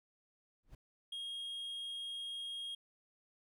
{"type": "noise with exponential growth", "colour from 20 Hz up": "brown", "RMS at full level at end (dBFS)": -45, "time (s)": [0.63, 0.75], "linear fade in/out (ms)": 5, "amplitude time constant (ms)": 26}
{"type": "tone", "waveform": "triangle", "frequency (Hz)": 3258, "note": "G#7", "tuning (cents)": -34, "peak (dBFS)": -39, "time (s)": [1.12, 2.75], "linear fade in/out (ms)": 5}
{"effects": []}